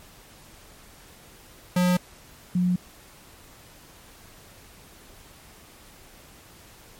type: tone pair in turn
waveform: square / sine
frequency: 179.7 / 179.7 Hz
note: F3 / F3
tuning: +50 / +50 cents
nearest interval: unison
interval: 0 cents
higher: neither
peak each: -19 dBFS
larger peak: neither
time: 1.76-1.97 / 2.55-2.76 s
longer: neither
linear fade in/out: 5 ms
effects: pink hiss -50 dBFS RMS until 6.99 s + MP3 64 kbps